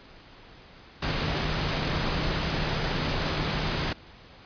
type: tone in noise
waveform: sine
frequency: 153.9 Hz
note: D#3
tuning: 19 cents flat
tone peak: -34 dBFS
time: 1.02-3.93 s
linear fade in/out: 5 ms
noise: pink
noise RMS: -28 dBFS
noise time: 1.02-3.93 s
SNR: -9 dB
effects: pink hiss -50 dBFS RMS until 4.45 s + resampled to 11025 Hz